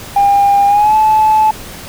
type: tone with pitch glide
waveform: sine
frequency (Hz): 803 to 865.6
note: G5 to A5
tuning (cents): +41 to -29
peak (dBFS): -5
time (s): 0.16-1.51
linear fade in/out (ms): 5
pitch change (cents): +130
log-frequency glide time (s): 0.67-0.95
effects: tanh soft clip ceiling -3 dBFS + pink hiss -30 dBFS RMS until 1.88 s